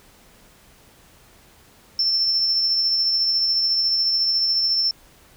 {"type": "tone with tremolo", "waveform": "sine", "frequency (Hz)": 5360, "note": "E8", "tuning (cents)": 28, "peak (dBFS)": -15, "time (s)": [1.99, 4.91], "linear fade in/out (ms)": 2, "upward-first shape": "triangle", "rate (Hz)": 14, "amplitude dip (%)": 35, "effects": ["tanh soft clip ceiling -12 dBFS", "pink hiss -52 dBFS RMS until 5.36 s"]}